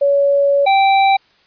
sine / square tone pair in turn, 563 / 781 Hz, C#5 / G5, +27 / -7 cents, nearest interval tritone, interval 566 cents, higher second, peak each -10 dBFS, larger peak neither, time 0.01-0.66 / 0.66-1.17 s, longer first, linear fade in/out 10 ms, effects white hiss -54 dBFS RMS until 1.46 s + resampled to 11025 Hz

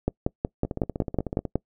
two click trains, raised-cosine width 2 ms, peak -9 / -16 dBFS, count 9 / 14, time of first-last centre 0.08-1.556 / 0.65-1.452 s, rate 5.42 / 16.2 Hz, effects noise-tail reverb RT60 0.1 s tail -25 dB re dry

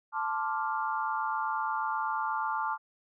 sine chord, D minor seventh, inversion second, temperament equal, 880 / 1046.5 / 1174.7 / 1396.9 Hz, A5 / C6 / D6 / F6, 0 / 0 / 0 / 0 cents, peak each -32 / -37 / -34 / -36 dBFS, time 0.12-2.78 s, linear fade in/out 50 ms, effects none

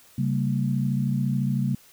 sine tone cluster, 135.7 / 193.8 / 227.7 Hz, C#3 / G3 / A#3, -36 / -20 / -40 cents, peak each -24 / -27 / -28 dBFS, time 0.18-1.75 s, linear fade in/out 5 ms, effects white hiss -54 dBFS RMS until 1.92 s

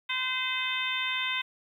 harmonic tone, 514 Hz, C5, 31 cents flat, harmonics 2 / 3 / 4 / 5 / 6 / 7, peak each -37 / -37 / -33 / -34 / -36 / -34 dBFS, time 0.09-1.42 s, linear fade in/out 10 ms, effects 10-bit

